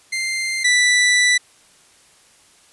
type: tone pair in turn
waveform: sawtooth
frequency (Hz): 2092 / 1974.6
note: C7 / B6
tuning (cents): -1 / -1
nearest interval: minor second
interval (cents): 100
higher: first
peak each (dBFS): -17 / -9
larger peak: second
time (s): 0.12-0.64 / 0.64-1.38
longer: second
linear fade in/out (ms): 10
effects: white hiss -52 dBFS RMS until 2.72 s + resampled to 24000 Hz